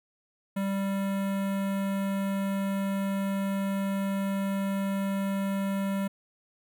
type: tone with notch filter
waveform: square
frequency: 196 Hz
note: G3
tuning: in tune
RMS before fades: -29 dBFS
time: 0.56-6.08 s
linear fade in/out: 10 ms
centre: 5200 Hz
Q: 0.68
effects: none